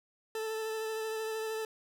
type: tone with vibrato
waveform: 40% pulse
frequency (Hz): 440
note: A4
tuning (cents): 0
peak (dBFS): -33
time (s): 0.35-1.65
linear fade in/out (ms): 2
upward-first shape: sine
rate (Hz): 13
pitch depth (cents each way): 16
effects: none